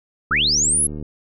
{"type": "linear sweep", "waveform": "sine", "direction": "up", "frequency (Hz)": [1190, 11175], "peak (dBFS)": -15, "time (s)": [0.31, 0.87], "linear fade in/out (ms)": 5}
{"type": "click train", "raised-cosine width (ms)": 3, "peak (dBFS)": -19, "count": 55, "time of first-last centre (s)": [0.31, 1.026], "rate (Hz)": 75.4}
{"effects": []}